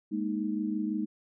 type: chord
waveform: sine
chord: Ab suspended second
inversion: none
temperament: just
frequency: 207.7 / 233.6 / 311.5 Hz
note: Ab3 / Bb3 / Eb4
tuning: 0 / +4 / +2 cents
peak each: -32 / -35 / -32 dBFS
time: 0.11-1.06 s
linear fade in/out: 20 ms
effects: none